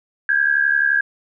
sine tone pair together, 1589.6 / 1661.2 Hz, G6 / G#6, +24 / 0 cents, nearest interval minor second, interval 76 cents, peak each -17 dBFS, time 0.29-1.01 s, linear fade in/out 2 ms, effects none

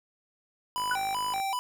square tone with vibrato, 880 Hz, A5, in tune, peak -29 dBFS, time 0.76-1.59 s, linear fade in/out 0 ms, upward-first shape square, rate 2.6 Hz, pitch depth 210 cents each way
click train, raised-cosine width 0.5 ms, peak -27 dBFS, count 33, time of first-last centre 0.78-1.4 s, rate 51.6 Hz
sine tone with exponential decay, 1480 Hz, F#6, in tune, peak -23 dBFS, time 0.91-1.07 s, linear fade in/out 2 ms, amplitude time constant 33 ms
effects none

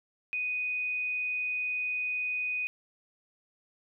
sine tone, 2489 Hz, D#7, in tune, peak -29 dBFS, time 0.33-2.67 s, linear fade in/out 0 ms, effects none

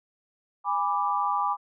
sine chord, G# diminished, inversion none, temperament equal with one note detuned, 818.7 / 987.8 / 1174.7 Hz, G#5 / B5 / D6, -25 / 0 / 0 cents, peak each -28 / -28 / -27 dBFS, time 0.64-1.57 s, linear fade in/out 50 ms, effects none

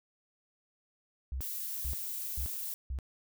sine tone bursts, 65.41 Hz, C2, in tune, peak -33 dBFS, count 4, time 1.32-2.988 s, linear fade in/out 0 ms, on 87 ms, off 440 ms
violet noise, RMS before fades -38 dBFS, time 1.41-2.74 s, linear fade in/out 0 ms
effects none

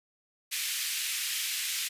pink high-pass noise, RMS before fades -32 dBFS, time 0.51-1.89 s, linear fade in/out 20 ms, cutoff 2100 Hz, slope 24 dB/octave, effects resampled to 32000 Hz

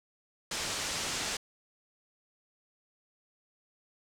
white low-pass noise, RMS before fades -35 dBFS, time 0.51-1.37 s, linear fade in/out 5 ms, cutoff 7600 Hz, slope 24 dB/octave, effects none

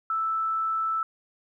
sine tone, 1318.5 Hz, E6, in tune, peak -24 dBFS, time 0.1-1.03 s, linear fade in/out 2 ms, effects 11-bit

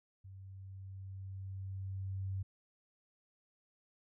sine tone with level ramp, 96 Hz, G2, 36 cents flat, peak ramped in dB -49 to -35 dBFS, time 0.24-2.43 s, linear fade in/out 10 ms, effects none

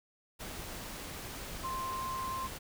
sine tone in noise, 1049 Hz, C6, 4 cents sharp, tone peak -35 dBFS, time 1.63-2.48 s, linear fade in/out 20 ms, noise pink, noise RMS -43 dBFS, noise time 0.39-2.59 s, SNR +5 dB, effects none

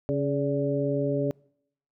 harmonic tone with a mistuned harmonic, 139.7 Hz, C#3, 14 cents sharp, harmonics 1 / 2 / 3 / 4, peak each -29 / -29 / -29 / -29 dBFS, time 0.09-1.31 s, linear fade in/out 0 ms, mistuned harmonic 4, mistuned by +56 cents, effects noise-tail reverb RT60 0.7 s tail -26 dB re dry

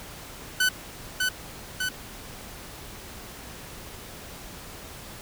sawtooth tone with echo, 1503 Hz, F#6, 27 cents sharp, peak -16 dBFS, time 0.6-0.69 s, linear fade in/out 5 ms, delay 600 ms, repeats 2, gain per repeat -3 dB, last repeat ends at 1.89 s, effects pink hiss -42 dBFS RMS until 5.21 s

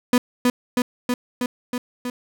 35% pulse tone with echo, 246.9 Hz, B3, in tune, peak -11 dBFS, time 0.13-0.18 s, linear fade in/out 2 ms, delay 320 ms, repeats 6, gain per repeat -2 dB, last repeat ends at 2.1 s, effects none

